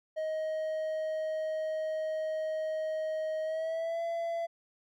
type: tone with pitch glide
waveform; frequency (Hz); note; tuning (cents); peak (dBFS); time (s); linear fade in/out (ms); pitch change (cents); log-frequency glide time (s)
triangle; 628 to 673.1; D#5 to E5; +16 to +36; -29; 0.16-4.47; 20; +120; 3.43-4.02
effects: none